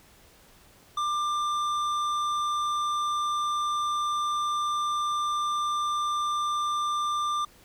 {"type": "tone with tanh clipping", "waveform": "sine", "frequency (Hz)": 1190, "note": "D6", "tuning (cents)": 22, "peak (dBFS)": -27, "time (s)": [0.97, 7.45], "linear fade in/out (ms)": 5, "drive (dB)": 12, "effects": ["pink hiss -56 dBFS RMS until 7.64 s"]}